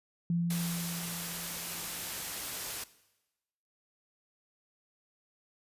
sine tone with exponential decay, 170.8 Hz, F3, 38 cents flat, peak -26 dBFS, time 0.3-2.47 s, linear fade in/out 2 ms, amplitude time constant 470 ms
white noise, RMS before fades -38 dBFS, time 0.5-2.84 s, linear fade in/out 5 ms
effects noise-tail reverb RT60 1.0 s tail -18 dB re dry + resampled to 32000 Hz

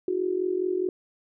sine tone with amplitude modulation, 366.7 Hz, F#4, 15 cents flat, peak -20 dBFS, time 0.08-0.89 s, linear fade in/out 2 ms, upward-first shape sine, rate 44.8 Hz, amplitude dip 80%, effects none

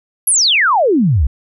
sine exponential sweep, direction down, 11690 to 58.27 Hz, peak -9 dBFS, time 0.27-1.27 s, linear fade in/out 5 ms, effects none

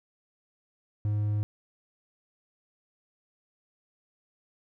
triangle tone, 104.7 Hz, G#2, 15 cents sharp, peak -23 dBFS, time 1.05-1.43 s, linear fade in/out 0 ms, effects none

